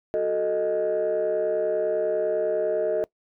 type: chord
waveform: sine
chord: D# diminished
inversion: first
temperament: equal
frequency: 370 / 440 / 622.3 Hz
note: F#4 / A4 / D#5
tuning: 0 / 0 / 0 cents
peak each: -28 / -24 / -23 dBFS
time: 0.14-3.04 s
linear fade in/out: 0 ms
effects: noise-tail reverb RT60 0.1 s tail -23 dB re dry + tanh soft clip ceiling -17 dBFS